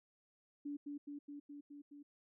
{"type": "tone with echo", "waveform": "sine", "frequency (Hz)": 288.7, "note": "D4", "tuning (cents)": -30, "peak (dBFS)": -40, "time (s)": [0.65, 0.77], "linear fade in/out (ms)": 10, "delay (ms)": 210, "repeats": 6, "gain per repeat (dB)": -2, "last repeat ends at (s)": 2.03, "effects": []}